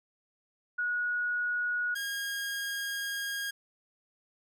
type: tone pair in turn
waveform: sine / sawtooth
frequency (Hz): 1456 / 1628.2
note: F#6 / G#6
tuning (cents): -28 / -35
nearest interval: major second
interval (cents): 193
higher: second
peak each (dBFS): -28 / -29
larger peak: first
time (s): 0.78-1.95 / 1.95-3.51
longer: second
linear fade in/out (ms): 10
effects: none